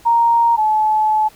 sine tone pair in turn, 932.3 / 861.2 Hz, A#5 / A5, 0 / -37 cents, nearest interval minor second, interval 137 cents, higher first, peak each -10 / -12 dBFS, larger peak first, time 0.05-0.57 / 0.57-1.29 s, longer second, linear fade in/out 20 ms, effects pink hiss -47 dBFS RMS until 1.35 s

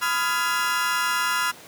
35% pulse chord, F half-diminished seventh, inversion second, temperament just, 1005.8 / 1257.2 / 1396.9 / 1676.3 Hz, Cb6 / Eb6 / F6 / Ab6, +31 / +18 / 0 / +16 cents, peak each -25 / -29 / -23 / -28 dBFS, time 0.01-1.52 s, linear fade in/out 20 ms, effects pink hiss -44 dBFS RMS until 1.67 s + high-pass 200 Hz 12 dB/octave

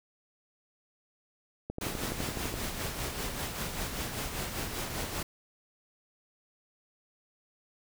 click train, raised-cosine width 2 ms, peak -22 dBFS, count 11, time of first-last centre 1.7-2.54 s, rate 11.9 Hz
pink noise with tremolo, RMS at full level -34 dBFS, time 1.81-5.23 s, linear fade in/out 5 ms, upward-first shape sine, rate 5.1 Hz, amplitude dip 45%
effects none

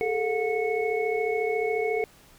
sine tone cluster, 411.8 / 445.9 / 721 / 2202 Hz, G#4 / A4 / F#5 / C#7, -15 / +23 / -45 / -12 cents, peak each -30 / -26 / -32 / -32 dBFS, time 0.01-2.04 s, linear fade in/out 0 ms, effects pink hiss -55 dBFS RMS until 2.38 s

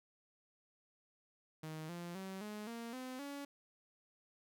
sawtooth tone with pitch steps, 156.9 / 173.09 / 190.95 / 210.6 / 232.4 / 256.4 / 282.8 Hz, D#3 / F3 / G3 / G#3 / A#3 / C4 / C#4, +15 / -15 / -45 / +24 / -5 / -35 / +35 cents, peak -40 dBFS, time 1.63-3.45 s, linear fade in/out 5 ms, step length 260 ms, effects none

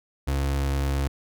35% pulse tone, 69.1 Hz, C#2, 5 cents flat, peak -21 dBFS, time 0.27-1.08 s, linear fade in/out 10 ms, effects none

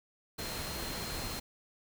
sine tone in noise, 4186 Hz, C8, in tune, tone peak -45 dBFS, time 0.38-1.4 s, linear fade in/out 10 ms, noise pink, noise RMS -39 dBFS, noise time 0.38-1.4 s, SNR -9 dB, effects none

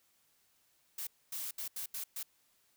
blue noise bursts at uneven times, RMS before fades -40 dBFS, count 6, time 0.98-1.07 / 1.32-1.51 / 1.58-1.68 / 1.76-1.86 / 1.94-2.04 / 2.16-2.23 s, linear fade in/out 5 ms, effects white hiss -72 dBFS RMS until 2.76 s

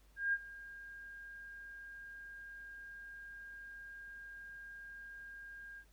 sine tone with ADSR envelope, 1613 Hz, G6, 49 cents sharp, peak -29 dBFS, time 0.16-5.85 s, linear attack 170 ms, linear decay 45 ms, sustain -19 dB, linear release 71 ms, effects added 50 Hz sine -63 dBFS peak until 5.92 s + pink hiss -71 dBFS RMS until 5.92 s

